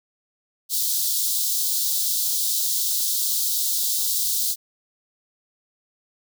white high-pass noise, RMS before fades -23 dBFS, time 0.69-4.56 s, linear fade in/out 50 ms, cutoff 3600 Hz, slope 48 dB/octave, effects none

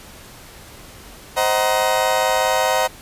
35% pulse chord, C half-diminished seventh, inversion none, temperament just, 523.3 / 627.9 / 753.5 / 941.9 Hz, C5 / Eb5 / Gb5 / Bb5, 0 / +16 / +31 / +18 cents, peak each -20 dBFS, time 1.36-2.88 s, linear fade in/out 20 ms, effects pink hiss -41 dBFS RMS until 3.01 s + resampled to 32000 Hz

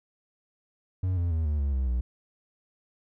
triangle tone with pitch steps, 92.5 / 86.31 / 80.53 / 75.13 / 70.1 / 65.41 / 61.03 Hz, F#2 / F2 / E2 / D2 / C#2 / C2 / B1, 0 / -20 / -40 / +40 / +20 / 0 / -20 cents, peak -22 dBFS, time 1.03-2.01 s, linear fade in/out 5 ms, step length 140 ms, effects none

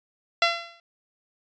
10% pulse tone with exponential decay, 680 Hz, F5, 46 cents flat, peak -7 dBFS, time 0.42-0.8 s, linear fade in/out 2 ms, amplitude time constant 82 ms, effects resampled to 16000 Hz

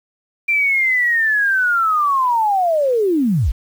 sine linear sweep, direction down, 2372 to 38 Hz, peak -13 dBFS, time 0.48-3.52 s, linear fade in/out 10 ms, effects 7-bit

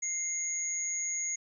sine tone pair together, 2100 / 6667 Hz, C7 / G#8, +6 / +6 cents, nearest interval octave + minor sixth, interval 2000 cents, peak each -40 / -31 dBFS, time 0.02-1.36 s, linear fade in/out 10 ms, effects none

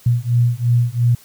sine beating tone pair, 118.6 / 121.5 Hz, A#2 / B2, +30 / -28 cents, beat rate 2.9 Hz, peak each -16 dBFS, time 0.06-1.15 s, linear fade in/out 5 ms, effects white hiss -47 dBFS RMS until 1.24 s

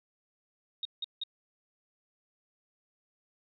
sine tone bursts, 3729 Hz, A#7, in tune, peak -32 dBFS, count 3, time 0.83-1.236 s, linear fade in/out 2 ms, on 22 ms, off 170 ms, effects none

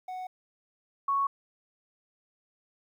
triangle / sine tone pair in turn, 740 / 1108.7 Hz, F#5 / C#6, 0 / 0 cents, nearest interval perfect fifth, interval 700 cents, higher second, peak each -33 / -24 dBFS, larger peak second, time 0.08-0.27 / 1.08-1.27 s, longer neither, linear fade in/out 5 ms, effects 11-bit

